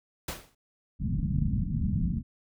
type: noise with exponential decay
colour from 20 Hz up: pink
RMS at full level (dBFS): -31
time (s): 0.28-0.55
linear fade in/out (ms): 5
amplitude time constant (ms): 57
type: low-pass noise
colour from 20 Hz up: white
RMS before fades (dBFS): -28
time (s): 0.99-2.23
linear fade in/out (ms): 50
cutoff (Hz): 220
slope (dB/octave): 48
effects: none